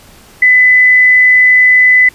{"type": "tone with frequency modulation", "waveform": "sine", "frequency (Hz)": 2005, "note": "B6", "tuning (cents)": 26, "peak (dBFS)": -3, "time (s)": [0.42, 2.09], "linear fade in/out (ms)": 5, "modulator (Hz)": 68.5, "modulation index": 0.23, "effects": ["pink hiss -40 dBFS RMS until 2.14 s", "resampled to 32000 Hz"]}